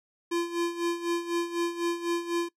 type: tone with tremolo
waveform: square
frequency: 342.5 Hz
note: F4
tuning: 34 cents flat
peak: -25 dBFS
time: 0.31-2.49 s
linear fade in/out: 10 ms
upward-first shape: sine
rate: 4 Hz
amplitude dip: 75%
effects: noise-tail reverb RT60 0.1 s tail -21 dB re dry + low-pass 10000 Hz 12 dB/octave